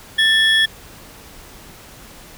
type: tone pair together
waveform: triangle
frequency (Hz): 1773 / 3347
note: A6 / G#7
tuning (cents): +13 / +13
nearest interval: major seventh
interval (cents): 1100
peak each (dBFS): -13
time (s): 0.18-0.66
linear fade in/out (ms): 10
effects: pink hiss -41 dBFS RMS until 2.37 s